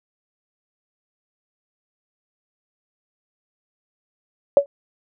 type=tone with exponential decay; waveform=sine; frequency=565 Hz; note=C#5; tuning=33 cents sharp; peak=-4 dBFS; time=4.57-4.66 s; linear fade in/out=1 ms; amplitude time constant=19 ms; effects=none